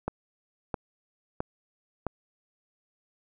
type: click train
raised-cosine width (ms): 1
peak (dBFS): -15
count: 4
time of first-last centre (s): 0.08-2.067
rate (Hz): 1.51
effects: none